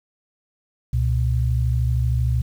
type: tone pair together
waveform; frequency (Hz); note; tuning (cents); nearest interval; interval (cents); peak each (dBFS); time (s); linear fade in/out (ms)
sine; 67.9 / 120.8; C#2 / B2; -35 / -38; minor seventh; 997; -20; 0.93-2.42; 5
effects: 8-bit